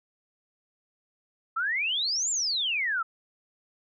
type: exponential two-way sweep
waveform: sine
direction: up then down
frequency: 1281 to 7510 to 1281 Hz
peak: -25 dBFS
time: 1.56-3.03 s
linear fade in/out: 10 ms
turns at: 2.3 s
effects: none